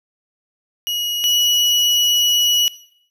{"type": "tone pair in turn", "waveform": "35% pulse", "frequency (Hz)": [2902, 2927], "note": ["F#7", "F#7"], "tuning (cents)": [-34, -19], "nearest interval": "unison", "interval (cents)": 15, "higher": "second", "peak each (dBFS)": [-18, -12], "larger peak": "second", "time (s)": [[0.87, 1.24], [1.24, 2.68]], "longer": "second", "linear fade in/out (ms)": 0, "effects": ["noise-tail reverb RT60 0.7 s tail -20 dB re dry"]}